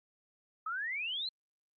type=exponential sweep; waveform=sine; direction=up; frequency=1244.5 to 4215 Hz; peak=-34 dBFS; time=0.66-1.29 s; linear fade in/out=5 ms; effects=Opus 48 kbps